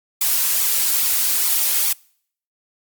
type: noise with flanger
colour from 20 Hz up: blue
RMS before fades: -18 dBFS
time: 0.21-1.93 s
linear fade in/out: 5 ms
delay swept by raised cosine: 0.85 to 3.95 ms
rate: 2.4 Hz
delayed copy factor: +0.5
effects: noise-tail reverb RT60 0.6 s tail -26 dB re dry + Opus 48 kbps